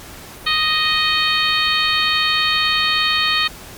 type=harmonic tone; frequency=622.3 Hz; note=D#5; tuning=in tune; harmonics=2 / 3 / 4 / 5 / 6 / 7; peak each=-22 / -22 / -22 / -22 / -22 / -22 dBFS; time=0.46-3.48 s; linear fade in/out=10 ms; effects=pink hiss -37 dBFS RMS until 3.77 s + Opus 48 kbps